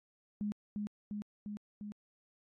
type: tone with echo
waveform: sine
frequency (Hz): 207.7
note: G#3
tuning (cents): 0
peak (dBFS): -33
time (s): 0.41-0.52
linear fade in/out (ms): 0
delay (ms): 350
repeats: 4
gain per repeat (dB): -2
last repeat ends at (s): 1.92
effects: AAC 32 kbps